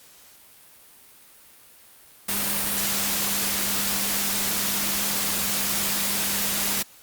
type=tone in noise; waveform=sine; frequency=200 Hz; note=G3; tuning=35 cents sharp; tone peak=-36 dBFS; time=2.28-6.83 s; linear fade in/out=10 ms; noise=white; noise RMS=-25 dBFS; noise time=2.28-6.83 s; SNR=-14 dB; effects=white hiss -51 dBFS RMS until 7.02 s + Opus 48 kbps